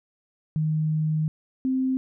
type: tone pair in turn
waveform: sine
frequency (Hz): 155.56 / 260.9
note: D#3 / C4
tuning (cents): 0 / -5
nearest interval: major sixth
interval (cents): 895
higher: second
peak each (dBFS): -21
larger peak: neither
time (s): 0.56-1.28 / 1.65-1.97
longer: first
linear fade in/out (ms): 0
effects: none